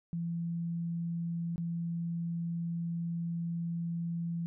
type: tone with dropouts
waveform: sine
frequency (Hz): 169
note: E3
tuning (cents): +43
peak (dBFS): -32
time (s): 0.13-4.46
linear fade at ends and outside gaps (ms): 0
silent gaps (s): 1.559-1.58
effects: none